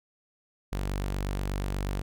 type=tone; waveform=sawtooth; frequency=48.29 Hz; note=G1; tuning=25 cents flat; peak=-25 dBFS; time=0.72-2.02 s; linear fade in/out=10 ms; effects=none